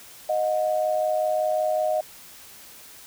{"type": "tone pair together", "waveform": "sine", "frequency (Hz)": [622.3, 727.6], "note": ["D#5", "F#5"], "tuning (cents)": [0, -29], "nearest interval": "minor third", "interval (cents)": 271, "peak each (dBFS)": [-22, -26], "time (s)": [0.29, 2.01], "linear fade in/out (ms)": 5, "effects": ["white hiss -46 dBFS RMS until 3.06 s"]}